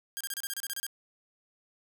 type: tone bursts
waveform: 5% pulse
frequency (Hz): 1609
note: G6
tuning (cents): +45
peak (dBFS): -22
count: 11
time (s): 0.17-0.866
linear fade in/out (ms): 0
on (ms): 36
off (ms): 30
effects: none